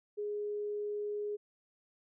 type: tone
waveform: sine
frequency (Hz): 415.4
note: G#4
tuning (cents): 0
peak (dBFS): -34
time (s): 0.17-1.37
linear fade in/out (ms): 20
effects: none